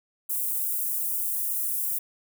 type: high-pass noise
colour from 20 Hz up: white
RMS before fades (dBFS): -28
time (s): 0.29-1.99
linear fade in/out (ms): 10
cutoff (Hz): 10000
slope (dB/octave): 24
effects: none